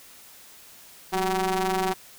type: ring-modulated tone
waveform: sawtooth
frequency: 191.5 Hz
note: G3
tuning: 40 cents flat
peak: -16 dBFS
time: 1.12-1.94 s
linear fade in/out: 20 ms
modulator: 563 Hz
effects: white hiss -49 dBFS RMS until 2.18 s